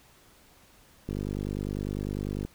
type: click train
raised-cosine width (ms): 3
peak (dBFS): -20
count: 69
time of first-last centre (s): 1.09-2.45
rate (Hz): 50
effects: pink hiss -58 dBFS RMS until 2.54 s